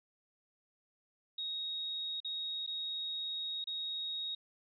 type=tone with dropouts; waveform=sine; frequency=3763 Hz; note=A#7; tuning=16 cents sharp; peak=-36 dBFS; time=1.38-4.35 s; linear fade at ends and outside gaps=5 ms; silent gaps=2.203-2.246 / 2.665-2.674 / 3.642-3.671 s; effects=none